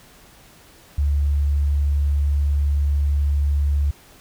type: tone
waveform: sine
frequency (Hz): 71.8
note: D2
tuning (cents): -39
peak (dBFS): -16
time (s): 0.98-3.91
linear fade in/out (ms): 5
effects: pink hiss -49 dBFS RMS until 4.2 s